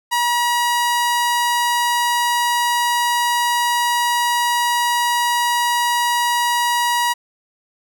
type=tone; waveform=sawtooth; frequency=960 Hz; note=B5; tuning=49 cents flat; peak=-12 dBFS; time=0.11-7.14 s; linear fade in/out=20 ms; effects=none